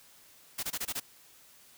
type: noise bursts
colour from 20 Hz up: white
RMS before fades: -34 dBFS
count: 6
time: 0.58-1.001 s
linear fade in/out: 10 ms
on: 51 ms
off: 23 ms
effects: white hiss -58 dBFS RMS until 1.77 s